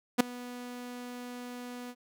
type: tone with ADSR envelope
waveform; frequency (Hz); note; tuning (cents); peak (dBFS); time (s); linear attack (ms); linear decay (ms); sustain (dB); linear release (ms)
sawtooth; 245.7; B3; -9; -13; 0.18-1.95; 23; 7; -23; 55
effects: none